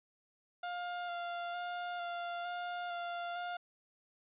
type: tone with vibrato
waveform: 30% pulse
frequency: 701 Hz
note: F5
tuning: 6 cents sharp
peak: -35 dBFS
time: 0.63-3.57 s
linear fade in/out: 5 ms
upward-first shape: square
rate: 1.1 Hz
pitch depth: 14 cents each way
effects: resampled to 8000 Hz